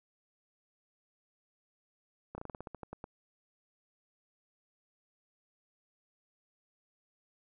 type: slowing click train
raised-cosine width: 1 ms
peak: -28 dBFS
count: 12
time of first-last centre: 2.35-3.041 s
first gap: 30 ms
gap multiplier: 1.14
effects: none